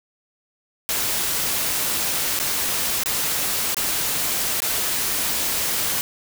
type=noise with dropouts; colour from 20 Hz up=white; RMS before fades=-23 dBFS; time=0.89-6.01 s; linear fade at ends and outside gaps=0 ms; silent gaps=2.39-2.399 / 3.035-3.059 / 3.745-3.768 / 4.603-4.62 s; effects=none